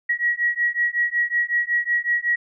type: beating tone pair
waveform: sine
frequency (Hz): 1909 / 1914.4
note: A#6 / A#6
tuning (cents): +41 / +46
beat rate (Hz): 5.4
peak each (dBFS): -22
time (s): 0.09-2.36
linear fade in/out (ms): 10
effects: none